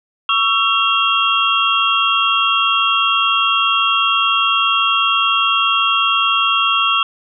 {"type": "tone cluster", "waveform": "sine", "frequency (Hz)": [1125, 1333, 2754, 3255], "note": ["C#6", "E6", "F7", "G#7"], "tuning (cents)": [25, 19, -25, -36], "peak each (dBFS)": -18, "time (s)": [0.29, 7.03], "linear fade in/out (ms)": 2, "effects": []}